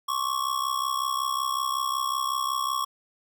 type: ring-modulated tone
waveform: square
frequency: 1108.7 Hz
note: C#6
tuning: in tune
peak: -23 dBFS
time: 0.08-2.85 s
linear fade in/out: 10 ms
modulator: 32.7 Hz
effects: none